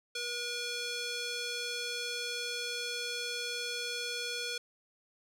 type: tone with band-pass filter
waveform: square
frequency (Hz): 481.3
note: B4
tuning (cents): -45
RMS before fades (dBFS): -37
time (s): 0.15-4.58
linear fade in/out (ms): 5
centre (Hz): 4200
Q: 1.2
effects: none